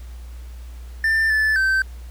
triangle tone with pitch steps, 1786 / 1745 / 1550 Hz, A6 / A6 / G6, +25 / -15 / -20 cents, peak -14 dBFS, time 1.04-1.82 s, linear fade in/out 2 ms, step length 260 ms, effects added 60 Hz sine -33 dBFS peak until 2.1 s + pink hiss -51 dBFS RMS until 2.1 s

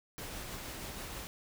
pink noise with tremolo, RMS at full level -42 dBFS, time 0.18-1.27 s, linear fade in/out 0 ms, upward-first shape triangle, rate 6.3 Hz, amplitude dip 25%, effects none

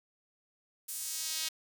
sawtooth tone with high-pass filter sweep, 317.1 Hz, D#4, 33 cents sharp, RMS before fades -37 dBFS, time 0.88-1.49 s, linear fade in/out 10 ms, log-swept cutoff 9700 to 3700 Hz, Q 1.1, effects 9-bit

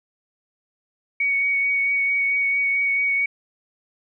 sine tone with vibrato, 2238 Hz, C#7, 16 cents sharp, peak -18 dBFS, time 1.2-3.26 s, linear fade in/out 5 ms, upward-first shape triangle, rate 4.5 Hz, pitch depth 16 cents each way, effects none

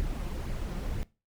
brown noise with flanger, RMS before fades -33 dBFS, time 0-1.03 s, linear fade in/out 0 ms, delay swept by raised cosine 0.41 to 5.81 ms, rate 2 Hz, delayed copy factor +0.5, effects noise-tail reverb RT60 0.3 s tail -21 dB re dry

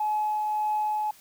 sine tone with tremolo, 850 Hz, G#5, 40 cents sharp, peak -22 dBFS, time 0-1.11 s, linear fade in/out 5 ms, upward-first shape triangle, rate 1.7 Hz, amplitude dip 25%, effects tanh soft clip ceiling -19 dBFS + white hiss -54 dBFS RMS until 1.2 s

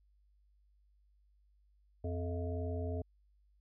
harmonic tone with a mistuned harmonic, 86.6 Hz, F2, 14 cents flat, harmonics 1 / 3 / 5 / 7 / 8, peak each -36 / -44 / -43 / -45 / -51 dBFS, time 2.04-3.02 s, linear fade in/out 5 ms, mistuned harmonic 7, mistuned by +68 cents, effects added 50 Hz sine -66 dBFS peak until 3.6 s

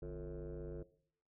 sine tone with frequency modulation, 252 Hz, B3, 35 cents sharp, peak -40 dBFS, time 0.02-0.83 s, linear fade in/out 5 ms, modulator 95.4 Hz, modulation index 2.7, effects noise-tail reverb RT60 0.6 s tail -18 dB re dry + tanh soft clip ceiling -41 dBFS

